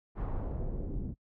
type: noise with low-pass filter sweep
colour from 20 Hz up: brown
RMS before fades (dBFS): -35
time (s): 0.15-1.15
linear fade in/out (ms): 50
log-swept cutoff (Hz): 1300 to 250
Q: 1.3
effects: noise-tail reverb RT60 0.1 s tail -26 dB re dry